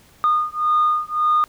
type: beating tone pair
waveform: sine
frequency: 1224 / 1225.8 Hz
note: D#6 / D#6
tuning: -29 / -26 cents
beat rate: 1.8 Hz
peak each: -18 dBFS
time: 0.24-1.44 s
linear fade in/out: 0 ms
effects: tanh soft clip ceiling -10 dBFS + pink hiss -52 dBFS RMS until 1.48 s